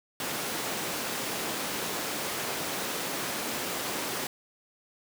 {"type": "high-pass noise", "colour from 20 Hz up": "pink", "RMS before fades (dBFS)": -33, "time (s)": [0.2, 4.27], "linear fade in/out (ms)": 2, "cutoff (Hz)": 240, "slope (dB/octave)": 12, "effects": []}